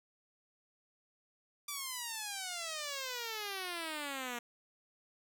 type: exponential sweep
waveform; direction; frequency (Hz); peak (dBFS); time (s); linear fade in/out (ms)
5% pulse; down; 1178 to 235.4; -27; 1.68-4.39; 5
effects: none